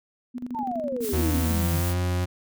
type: tone with tremolo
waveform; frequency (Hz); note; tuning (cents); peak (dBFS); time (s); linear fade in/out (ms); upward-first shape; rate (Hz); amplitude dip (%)
sine; 246.9; B3; 0; -28; 0.34-1.54; 20; square; 12; 75
type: exponential sweep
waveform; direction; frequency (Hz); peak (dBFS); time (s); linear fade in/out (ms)
sine; down; 935 to 144.1; -27; 0.54-1.81; 20
type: noise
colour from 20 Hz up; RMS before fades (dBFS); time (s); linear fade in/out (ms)
blue; -34; 1-1.95; 50
type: tone with pitch glide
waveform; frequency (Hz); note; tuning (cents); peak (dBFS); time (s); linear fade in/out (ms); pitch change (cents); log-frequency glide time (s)
40% pulse; 80.3 to 89.61; E2 to F2; -45 to +45; -22; 1.12-2.26; 20; +190; 1.38-1.98
effects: none